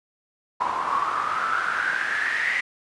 pink noise with band-pass filter sweep, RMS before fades -25 dBFS, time 0.6-2.61 s, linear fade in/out 10 ms, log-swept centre 970 to 2000 Hz, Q 10, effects resampled to 24000 Hz

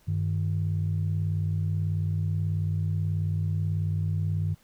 sine tone pair together, 97.17 / 155.56 Hz, G2 / D#3, -15 / 0 cents, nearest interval minor sixth, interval 815 cents, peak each -25 / -28 dBFS, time 0.07-4.55 s, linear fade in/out 20 ms, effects tanh soft clip ceiling -18 dBFS + pink hiss -62 dBFS RMS until 4.63 s

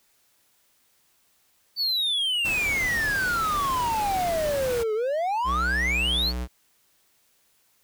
triangle exponential two-way sweep, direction down then up, 4580 to 421.3 to 4580 Hz, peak -21 dBFS, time 1.76-6.33 s, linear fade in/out 50 ms, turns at 4.94 s
pink noise, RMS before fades -34 dBFS, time 2.44-4.84 s, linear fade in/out 20 ms
square tone with pitch glide, 62.5 to 61.5 Hz, B1 to B1, +21 to -7 cents, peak -28 dBFS, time 5.44-6.48 s, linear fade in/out 50 ms, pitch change -28 cents, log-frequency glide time 5.77-6.18 s
effects white hiss -65 dBFS RMS until 7.83 s

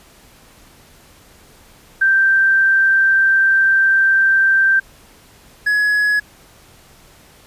sine / triangle tone pair in turn, 1568 / 1683.7 Hz, G6 / G#6, 0 / +23 cents, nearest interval minor second, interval 123 cents, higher second, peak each -10 / -11 dBFS, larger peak first, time 2.01-4.8 / 5.66-6.2 s, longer first, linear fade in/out 10 ms, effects pink hiss -47 dBFS RMS until 7.46 s + resampled to 32000 Hz

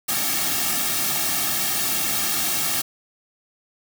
white noise with comb filter, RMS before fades -23 dBFS, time 0.08-2.82 s, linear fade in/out 10 ms, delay 2 ms, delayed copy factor -0.9, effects none

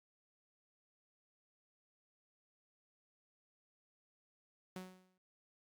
sawtooth tone with exponential decay, 185 Hz, F#3, in tune, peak -38 dBFS, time 4.76-5.18 s, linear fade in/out 2 ms, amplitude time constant 91 ms, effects Opus 48 kbps

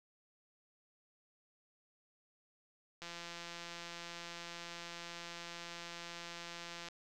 click train, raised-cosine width 0.2 ms, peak -29 dBFS, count 662, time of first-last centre 3.02-6.885 s, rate 171 Hz, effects none

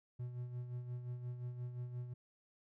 triangle tone with tremolo, 123 Hz, B2, 7 cents flat, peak -37 dBFS, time 0.19-2.14 s, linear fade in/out 10 ms, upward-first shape sine, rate 5.7 Hz, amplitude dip 55%, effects none

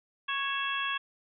harmonic tone with a mistuned harmonic, 553 Hz, C#5, 4 cents flat, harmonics 2 / 3 / 4 / 5 / 6, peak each -34 / -34 / -45 / -35 / -36 dBFS, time 0.28-0.98 s, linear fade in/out 10 ms, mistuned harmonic 5, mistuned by -53 cents, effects none

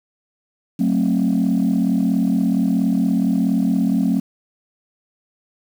sine chord, F# diminished, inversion none, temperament just, 185 / 222 / 266.4 Hz, F#3 / A3 / C4, 0 / +16 / +31 cents, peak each -18 dBFS, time 0.79-4.2 s, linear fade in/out 10 ms, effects tanh soft clip ceiling -10 dBFS + 7-bit

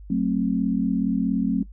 sine chord, F# diminished, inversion none, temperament just, 185 / 222 / 266.4 Hz, F#3 / A3 / C4, 0 / +16 / +31 cents, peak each -24 dBFS, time 0.1-1.63 s, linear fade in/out 5 ms, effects noise-tail reverb RT60 0.1 s tail -18 dB re dry + added 50 Hz sine -39 dBFS peak until 1.72 s

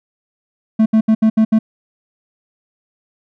triangle tone bursts at uneven times, 220 Hz, A3, in tune, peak -6 dBFS, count 6, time 0.79-0.86 / 0.93-1.01 / 1.08-1.15 / 1.22-1.3 / 1.37-1.45 / 1.52-1.59 s, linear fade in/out 10 ms, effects none

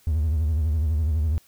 triangle tone with vibrato, 77.78 Hz, D#2, in tune, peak -17 dBFS, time 0.07-1.38 s, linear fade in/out 0 ms, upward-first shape sine, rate 12 Hz, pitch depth 120 cents each way, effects tanh soft clip ceiling -13 dBFS + white hiss -58 dBFS RMS until 1.47 s

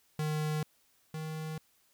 square tone pair in turn, 153.3 / 156.97 Hz, D#3 / D#3, -25 / +16 cents, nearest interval unison, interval 41 cents, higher second, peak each -31 / -37 dBFS, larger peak first, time 0.19-0.63 / 1.14-1.58 s, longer neither, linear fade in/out 2 ms, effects white hiss -69 dBFS RMS until 1.93 s

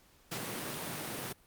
pink high-pass noise, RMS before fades -39 dBFS, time 0.31-1.33 s, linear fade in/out 10 ms, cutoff 110 Hz, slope 48 dB/octave, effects pink hiss -64 dBFS RMS until 1.46 s + Opus 48 kbps

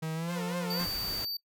45% pulse tone with pitch glide, 159.4 to 176.87 Hz, D#3 to F3, +42 to +22 cents, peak -32 dBFS, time 0.02-0.86 s, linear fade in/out 10 ms, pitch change +180 cents, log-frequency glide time 0.14-0.36 s
sawtooth tone with vibrato, 483.4 Hz, B4, 37 cents flat, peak -33 dBFS, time 0.26-0.88 s, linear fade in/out 50 ms, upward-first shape sine, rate 4 Hz, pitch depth 160 cents each way
square tone, 4613 Hz, D8, 32 cents flat, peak -33 dBFS, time 0.7-1.37 s, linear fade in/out 5 ms
pink noise, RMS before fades -40 dBFS, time 0.79-1.25 s, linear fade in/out 5 ms
effects noise-tail reverb RT60 0.1 s tail -20 dB re dry

